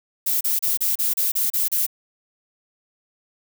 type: noise bursts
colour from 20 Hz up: violet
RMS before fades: -21 dBFS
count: 9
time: 0.26-1.866 s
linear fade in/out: 10 ms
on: 150 ms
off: 32 ms
effects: none